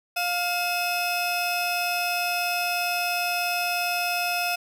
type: tone pair together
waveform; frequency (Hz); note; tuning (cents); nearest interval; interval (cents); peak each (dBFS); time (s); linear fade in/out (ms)
30% pulse; 705 / 2571; F5 / E7; +16 / -44; octave + minor seventh; 2240; -24; 0.16-4.56; 10
effects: none